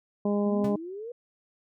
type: harmonic tone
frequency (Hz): 204.6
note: G#3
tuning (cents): -26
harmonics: 1 / 2 / 3 / 4 / 5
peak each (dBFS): -25 / -29 / -32 / -40 / -41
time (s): 0.25-0.76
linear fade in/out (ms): 5
type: exponential sweep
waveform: sine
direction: up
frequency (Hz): 206.9 to 493.9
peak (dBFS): -35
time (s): 0.46-1.12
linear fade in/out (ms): 5
type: tone with exponential decay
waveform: square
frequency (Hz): 135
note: C#3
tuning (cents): -45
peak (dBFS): -32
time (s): 0.64-0.78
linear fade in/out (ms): 5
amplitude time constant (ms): 29
effects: none